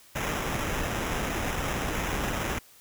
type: noise with sample-and-hold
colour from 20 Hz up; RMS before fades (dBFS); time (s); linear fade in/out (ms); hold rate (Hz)
pink; -30; 0.15-2.59; 10; 4410
effects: white hiss -55 dBFS RMS until 2.8 s

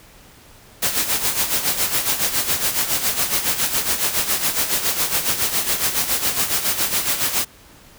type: noise with tremolo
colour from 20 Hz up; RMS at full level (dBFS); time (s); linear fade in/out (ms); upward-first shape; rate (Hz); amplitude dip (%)
white; -18; 0.82-7.45; 10; sine; 7.2; 65
effects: pink hiss -47 dBFS RMS until 7.98 s

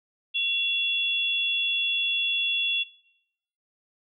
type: tone pair together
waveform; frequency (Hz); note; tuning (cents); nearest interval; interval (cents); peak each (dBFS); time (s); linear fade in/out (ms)
sine; 2737 / 3397; F7 / G#7; -36 / +38; major third; 374; -26; 0.34-2.84; 20
effects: noise-tail reverb RT60 0.8 s tail -21 dB re dry

